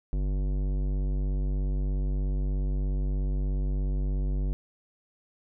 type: tone with tanh clipping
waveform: sine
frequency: 48.42 Hz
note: G1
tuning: 21 cents flat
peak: -27 dBFS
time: 0.13-4.53 s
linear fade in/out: 0 ms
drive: 16 dB
effects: none